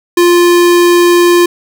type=tone; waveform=square; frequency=349.2 Hz; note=F4; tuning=in tune; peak=-5 dBFS; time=0.17-1.46 s; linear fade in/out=5 ms; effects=none